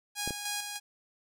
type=tone with tremolo; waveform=5% pulse; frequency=823 Hz; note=G#5; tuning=16 cents flat; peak=-20 dBFS; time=0.15-0.8 s; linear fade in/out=50 ms; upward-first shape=square; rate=3.3 Hz; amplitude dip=45%
type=clicks; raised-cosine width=2 ms; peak=-23 dBFS; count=2; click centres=0.276 / 0.307 s
effects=none